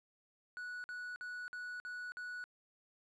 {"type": "tone bursts", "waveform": "triangle", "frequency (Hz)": 1472, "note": "F#6", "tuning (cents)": -9, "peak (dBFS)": -40, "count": 6, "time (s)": [0.57, 2.44], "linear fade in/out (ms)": 0, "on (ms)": 270, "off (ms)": 50, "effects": ["resampled to 22050 Hz"]}